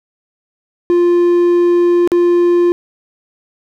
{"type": "tone with dropouts", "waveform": "triangle", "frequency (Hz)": 349.2, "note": "F4", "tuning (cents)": 0, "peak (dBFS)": -6, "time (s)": [0.9, 2.72], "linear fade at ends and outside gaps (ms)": 0, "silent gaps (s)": [2.075, 2.118], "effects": []}